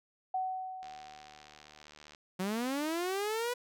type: tone with exponential decay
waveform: sine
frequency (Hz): 750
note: F#5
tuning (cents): +23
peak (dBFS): -29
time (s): 0.34-1.82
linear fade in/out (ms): 5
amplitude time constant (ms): 320
type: click train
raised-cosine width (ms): 0.2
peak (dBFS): -34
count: 100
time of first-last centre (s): 0.83-2.148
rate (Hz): 75.1
type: linear sweep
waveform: sawtooth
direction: up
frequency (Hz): 179.2 to 495.9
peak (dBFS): -28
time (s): 2.39-3.54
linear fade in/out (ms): 10
effects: none